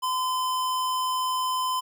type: tone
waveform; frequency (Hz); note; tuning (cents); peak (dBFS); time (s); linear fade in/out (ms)
square; 1022; C6; -41; -25; 0.02-1.81; 20
effects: none